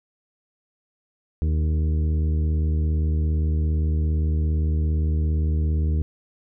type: harmonic tone with a mistuned harmonic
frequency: 77.5 Hz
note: D#2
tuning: 6 cents flat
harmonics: 1 / 2 / 3 / 4 / 5 / 6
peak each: -19 / -29 / -36 / -37 / -41 / -44 dBFS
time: 1.42-6.02 s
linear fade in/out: 0 ms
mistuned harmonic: 5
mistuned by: +33 cents
effects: none